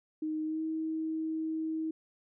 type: tone with pitch glide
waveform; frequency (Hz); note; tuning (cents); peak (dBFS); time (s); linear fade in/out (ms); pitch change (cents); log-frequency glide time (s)
sine; 311.1 to 318.2; D#4 to D#4; 0 to +39; -31; 0.22-1.91; 5; +39; 0.44-0.62
effects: none